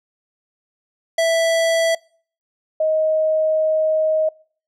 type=tone pair in turn; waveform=square / sine; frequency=659.3 / 627.5 Hz; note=E5 / D#5; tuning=0 / +15 cents; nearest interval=minor second; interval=85 cents; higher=first; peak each=-15 dBFS; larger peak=neither; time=1.18-1.95 / 2.8-4.29 s; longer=second; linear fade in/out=5 ms; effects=noise-tail reverb RT60 0.5 s tail -26 dB re dry + low-pass 10000 Hz 12 dB/octave